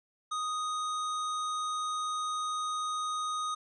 square tone, 1244.5 Hz, D#6, in tune, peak -32 dBFS, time 0.31-3.55 s, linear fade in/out 10 ms, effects resampled to 22050 Hz

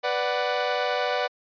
sawtooth chord, B minor, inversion none, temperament equal with one note detuned, 493.9 / 587.3 / 745.6 Hz, B4 / D5 / F#5, 0 / 0 / +13 cents, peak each -24 dBFS, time 0.03-1.28 s, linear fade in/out 20 ms, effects resampled to 11025 Hz

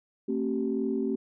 sine tone cluster, 225.9 / 268.7 / 384.6 Hz, A3 / C4 / G4, +46 / +46 / -33 cents, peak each -30 dBFS, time 0.28-1.16 s, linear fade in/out 10 ms, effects tanh soft clip ceiling -16 dBFS

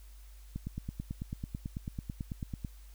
click train, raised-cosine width 5 ms, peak -24 dBFS, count 20, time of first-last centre 0.56-2.648 s, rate 9.1 Hz, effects added 50 Hz sine -49 dBFS peak until 2.94 s + white hiss -63 dBFS RMS until 2.94 s

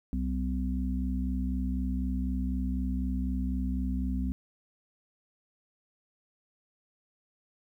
harmonic tone, 64 Hz, C2, 38 cents flat, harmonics 1 / 3 / 4, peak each -30 / -34 / -34 dBFS, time 0.13-4.32 s, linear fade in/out 0 ms, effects 11-bit

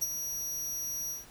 sawtooth tone with ADSR envelope, 5780 Hz, F#8, 41 cents flat, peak -23 dBFS, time 0.01-1.26 s, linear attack 16 ms, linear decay 31 ms, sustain -8 dB, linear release 160 ms, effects pink hiss -54 dBFS RMS until 1.3 s

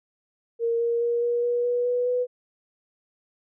sine tone with pitch steps, 464.3 / 468.6 / 473 / 477.4 / 481.8 / 486.3 / 490.8 / 495.3 Hz, A#4 / A#4 / A#4 / A#4 / B4 / B4 / B4 / B4, -7 / +9 / +25 / +41 / -43 / -27 / -11 / +5 cents, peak -21 dBFS, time 0.59-2.27 s, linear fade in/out 50 ms, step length 210 ms, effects none

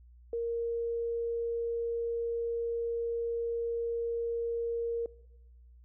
sine tone, 466.2 Hz, A#4, in tune, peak -30 dBFS, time 0.33-5.06 s, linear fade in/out 2 ms, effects noise-tail reverb RT60 1.0 s tail -22 dB re dry + added 60 Hz sine -53 dBFS peak until 5.84 s

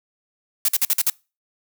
blue noise bursts, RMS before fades -18 dBFS, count 6, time 0.65-1.099 s, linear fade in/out 2 ms, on 34 ms, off 49 ms, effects noise-tail reverb RT60 0.3 s tail -25 dB re dry

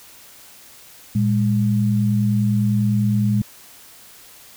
sine tone pair together, 114.88 / 204.7 Hz, A#2 / G#3, -25 / -25 cents, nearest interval minor seventh, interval 1000 cents, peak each -18 dBFS, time 1.15-3.42 s, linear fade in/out 5 ms, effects white hiss -45 dBFS RMS until 4.56 s

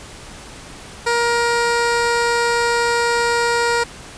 15% pulse tone, 471.9 Hz, A#4, 21 cents sharp, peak -9 dBFS, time 1.06-3.84 s, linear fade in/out 10 ms, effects pink hiss -37 dBFS RMS until 4.17 s + resampled to 22050 Hz

